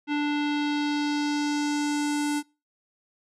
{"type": "tone with low-pass filter sweep", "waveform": "square", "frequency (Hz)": 293.7, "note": "D4", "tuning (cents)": 0, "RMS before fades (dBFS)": -26, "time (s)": [0.07, 2.43], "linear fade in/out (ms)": 50, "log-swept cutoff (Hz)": [2800, 9800], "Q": 1.8, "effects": ["noise-tail reverb RT60 0.3 s tail -25 dB re dry"]}